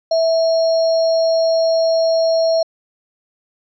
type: tone with sample-and-hold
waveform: sine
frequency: 655 Hz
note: E5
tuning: 11 cents flat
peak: -12 dBFS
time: 0.11-2.63 s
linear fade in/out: 5 ms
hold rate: 4900 Hz
effects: resampled to 16000 Hz